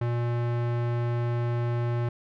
square tone with low-pass filter, 119.3 Hz, A#2, 41 cents sharp, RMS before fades -27 dBFS, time 0.01-2.09 s, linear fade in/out 5 ms, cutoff 2000 Hz, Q 0.6, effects none

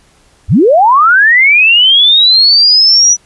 sine linear sweep, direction up, 49.54 to 5920 Hz, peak -3 dBFS, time 0.48-3.17 s, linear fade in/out 50 ms, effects pink hiss -48 dBFS RMS until 3.25 s + resampled to 24000 Hz

